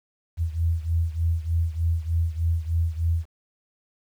sine beating tone pair, 82 / 85.3 Hz, E2 / F2, -9 / -40 cents, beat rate 3.3 Hz, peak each -23 / -26 dBFS, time 0.37-3.26 s, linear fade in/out 50 ms, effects 9-bit

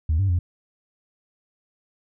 sine tone with pitch steps, 78.6 / 97.6 / 87.7 Hz, D#2 / G2 / F2, +18 / -7 / +8 cents, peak -16 dBFS, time 0.09-0.39 s, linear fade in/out 5 ms, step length 100 ms, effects tanh soft clip ceiling -15 dBFS

